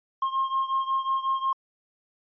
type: beating tone pair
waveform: triangle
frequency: 1067 / 1072.5 Hz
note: C6 / C6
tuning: +34 / +42 cents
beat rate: 5.5 Hz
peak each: -23 / -26 dBFS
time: 0.22-1.53 s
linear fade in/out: 5 ms
effects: tanh soft clip ceiling -17 dBFS + resampled to 11025 Hz